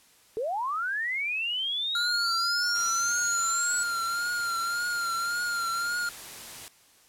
sine linear sweep, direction up, 415.6 to 7900 Hz, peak -27 dBFS, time 0.37-3.83 s, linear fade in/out 0 ms
square tone with vibrato, 1396.9 Hz, F6, in tune, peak -28 dBFS, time 1.95-6.09 s, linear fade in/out 2 ms, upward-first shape triangle, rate 1.8 Hz, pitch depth 54 cents each way
white noise, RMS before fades -42 dBFS, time 2.75-6.68 s, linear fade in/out 0 ms
effects white hiss -59 dBFS RMS until 7.08 s + low-pass 12000 Hz 12 dB/octave

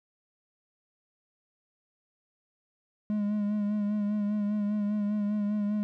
triangle tone with vibrato, 207.7 Hz, G#3, in tune, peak -24 dBFS, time 3.1-5.83 s, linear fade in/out 0 ms, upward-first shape sine, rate 5 Hz, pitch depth 33 cents each way, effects none

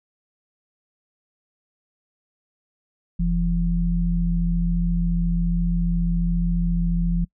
sine tone pair together, 42.8 / 171.2 Hz, F1 / F3, -34 / -34 cents, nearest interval 2 octaves, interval 2400 cents, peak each -21 dBFS, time 3.19-7.25 s, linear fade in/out 10 ms, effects noise-tail reverb RT60 0.1 s tail -26 dB re dry

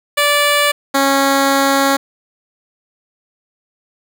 10% pulse tone pair in turn, 582 / 274.7 Hz, D5 / C#4, -16 / -16 cents, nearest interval octave + minor second, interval 1300 cents, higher first, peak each -3 dBFS, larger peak neither, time 0.17-0.72 / 0.94-1.97 s, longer second, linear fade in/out 10 ms, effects none

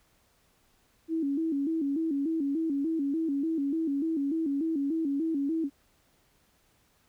sine tone with vibrato, 301.2 Hz, D4, 44 cents sharp, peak -26 dBFS, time 1.08-5.7 s, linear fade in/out 50 ms, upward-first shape square, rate 3.4 Hz, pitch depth 130 cents each way, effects pink hiss -67 dBFS RMS until 7.08 s

